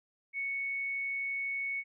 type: tone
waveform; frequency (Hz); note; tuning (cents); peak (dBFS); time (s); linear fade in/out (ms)
sine; 2217; C#7; 0; -32; 0.33-1.84; 50
effects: none